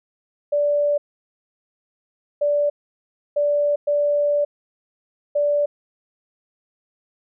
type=tone bursts at uneven times; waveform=sine; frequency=583 Hz; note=D5; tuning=13 cents flat; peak=-16 dBFS; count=5; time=0.52-0.98 / 2.41-2.7 / 3.36-3.76 / 3.87-4.45 / 5.35-5.66 s; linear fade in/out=10 ms; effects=none